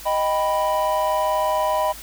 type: chord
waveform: triangle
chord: Eb augmented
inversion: none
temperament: equal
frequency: 622.3 / 784 / 987.8 Hz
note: Eb5 / G5 / B5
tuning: 0 / 0 / 0 cents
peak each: -20 / -24 / -20 dBFS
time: 0.05-1.93 s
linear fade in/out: 20 ms
effects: added 50 Hz sine -43 dBFS peak until 2.02 s + white hiss -39 dBFS RMS until 2.02 s